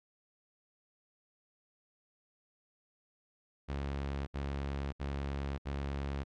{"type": "tone bursts", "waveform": "sawtooth", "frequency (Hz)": 69.7, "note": "C#2", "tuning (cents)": 10, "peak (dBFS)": -31, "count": 4, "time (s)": [3.68, 6.241], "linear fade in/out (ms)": 20, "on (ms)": 590, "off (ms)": 67, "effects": ["low-pass 4000 Hz 12 dB/octave"]}